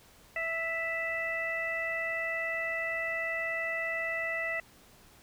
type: harmonic tone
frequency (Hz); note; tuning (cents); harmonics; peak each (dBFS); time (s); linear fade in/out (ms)
659.3; E5; 0; 1 / 2 / 3 / 4; -37 / -43 / -32 / -40; 0.36-4.6; 2
effects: pink hiss -58 dBFS RMS until 5.22 s